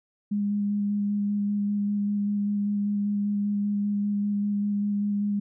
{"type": "tone with vibrato", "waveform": "sine", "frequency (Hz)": 204.4, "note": "G#3", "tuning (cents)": -27, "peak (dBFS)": -23, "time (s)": [0.31, 5.4], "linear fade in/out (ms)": 10, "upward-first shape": "square", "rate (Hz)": 5.1, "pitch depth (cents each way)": 10, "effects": []}